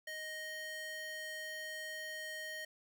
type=tone with high-pass filter; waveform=square; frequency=623 Hz; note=D#5; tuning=2 cents sharp; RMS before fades=-44 dBFS; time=0.07-2.65 s; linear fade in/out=5 ms; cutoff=1300 Hz; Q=7.6; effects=none